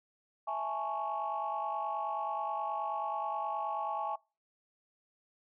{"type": "chord", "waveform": "sine", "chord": "A major seventh", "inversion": "second", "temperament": "equal", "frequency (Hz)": [659.3, 830.6, 880, 1108.7], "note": ["E5", "G#5", "A5", "C#6"], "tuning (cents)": [0, 0, 0, 0], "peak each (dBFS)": [-39, -35, -40, -37], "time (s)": [0.47, 4.16], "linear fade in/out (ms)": 10, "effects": ["noise-tail reverb RT60 0.3 s tail -24 dB re dry", "tanh soft clip ceiling -25 dBFS"]}